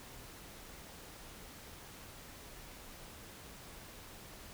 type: silence
effects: pink hiss -52 dBFS RMS until 4.53 s